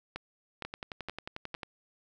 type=two click trains; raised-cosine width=0.3 ms; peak=-21 / -22 dBFS; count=4 / 12; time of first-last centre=0.16-1.549 / 0.65-1.632 s; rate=2.16 / 11.2 Hz; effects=none